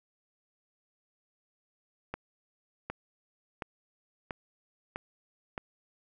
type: accelerating click train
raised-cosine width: 0.5 ms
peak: -20 dBFS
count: 6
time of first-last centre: 2.14-5.579 s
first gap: 760 ms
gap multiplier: 0.95
effects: none